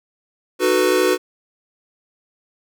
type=chord; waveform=square; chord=B dominant seventh; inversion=first; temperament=equal with one note detuned; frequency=306.7 / 370 / 440 / 493.9 Hz; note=D#4 / F#4 / A4 / B4; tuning=-25 / 0 / 0 / 0 cents; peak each=-24 / -18 / -24 / -20 dBFS; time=0.59-1.18 s; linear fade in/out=50 ms; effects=none